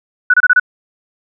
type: tone bursts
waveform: sine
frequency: 1480 Hz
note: F#6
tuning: in tune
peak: -5 dBFS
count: 5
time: 0.3-0.598 s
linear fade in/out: 5 ms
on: 38 ms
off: 27 ms
effects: none